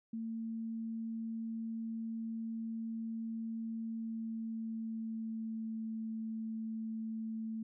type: tone with pitch glide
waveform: sine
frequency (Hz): 225.7 to 222.2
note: A3 to A3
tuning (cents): +44 to +17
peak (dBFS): -37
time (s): 0.13-7.63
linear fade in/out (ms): 5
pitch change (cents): -27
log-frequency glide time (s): 3.83-5.87
effects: none